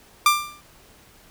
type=tone with exponential decay; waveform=sawtooth; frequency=1187 Hz; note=D6; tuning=18 cents sharp; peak=-7 dBFS; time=0.26-0.61 s; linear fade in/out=2 ms; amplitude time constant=75 ms; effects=pink hiss -52 dBFS RMS until 1.3 s